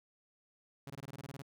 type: tone bursts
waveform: sawtooth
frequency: 138.59 Hz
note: C#3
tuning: in tune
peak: -40 dBFS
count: 11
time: 0.87-1.421 s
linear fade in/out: 2 ms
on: 31 ms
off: 21 ms
effects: none